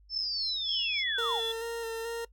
sine tone with tremolo, 5274 Hz, E8, in tune, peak -32 dBFS, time 0.09-1.04 s, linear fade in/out 50 ms, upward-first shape sine, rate 3.4 Hz, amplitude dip 55%
sine linear sweep, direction down, 5420 to 659.3 Hz, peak -31 dBFS, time 0.13-1.41 s, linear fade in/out 50 ms
sine tone with pitch glide, 3362 to 3433 Hz, G#7 to A7, +20 to -43 cents, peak -31 dBFS, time 0.69-1.52 s, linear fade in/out 2 ms, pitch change +37 cents, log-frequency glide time 0.84-1.21 s
40% pulse tone with vibrato, 458.6 Hz, A#4, 28 cents flat, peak -32 dBFS, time 1.18-2.25 s, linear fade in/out 5 ms, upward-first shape square, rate 2.3 Hz, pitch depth 19 cents each way
effects noise-tail reverb RT60 0.1 s tail -21 dB re dry + added 50 Hz sine -56 dBFS peak until 2.32 s

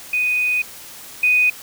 sine tone pair in turn, 2489 / 2489 Hz, D#7 / D#7, 0 / 0 cents, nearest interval unison, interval 0 cents, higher neither, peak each -16 / -12 dBFS, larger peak second, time 0.13-0.62 / 1.23-1.5 s, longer first, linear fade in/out 5 ms, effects white hiss -38 dBFS RMS until 1.62 s

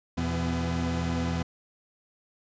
45% pulse tone cluster, 82.7 / 121.3 / 168.6 / 251.1 Hz, E2 / B2 / E3 / B3, +6 / -31 / +39 / +29 cents, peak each -31 / -38 / -31 / -32 dBFS, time 0.17-1.43 s, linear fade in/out 10 ms, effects resampled to 16000 Hz

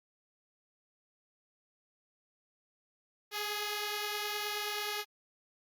5% pulse beating tone pair, 415.3 / 424.8 Hz, G#4 / G#4, 0 / +39 cents, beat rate 9.5 Hz, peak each -24 / -30 dBFS, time 3.31-5.05 s, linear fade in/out 50 ms, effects Opus 48 kbps

